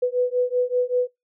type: beating tone pair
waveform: sine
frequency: 493.7 / 498.9 Hz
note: B4 / B4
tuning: -1 / +17 cents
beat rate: 5.2 Hz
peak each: -22 dBFS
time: 0.02-1.08 s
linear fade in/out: 10 ms
effects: noise-tail reverb RT60 0.2 s tail -24 dB re dry